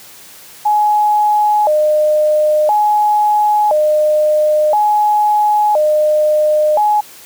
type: tone with vibrato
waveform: sine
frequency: 715 Hz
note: F5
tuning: 41 cents sharp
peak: -9 dBFS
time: 0.65-7.01 s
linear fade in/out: 10 ms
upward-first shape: square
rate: 0.49 Hz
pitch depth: 280 cents each way
effects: white hiss -38 dBFS RMS until 7.25 s + high-pass 80 Hz 12 dB/octave